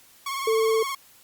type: tone with vibrato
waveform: sawtooth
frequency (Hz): 1096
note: C#6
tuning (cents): -20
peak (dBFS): -24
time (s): 0.26-0.95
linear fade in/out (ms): 5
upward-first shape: sine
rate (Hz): 19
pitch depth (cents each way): 49
type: tone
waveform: sine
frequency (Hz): 444.4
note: A4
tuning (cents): +17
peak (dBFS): -19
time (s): 0.47-0.83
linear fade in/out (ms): 5
effects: white hiss -54 dBFS RMS until 1.23 s + Opus 48 kbps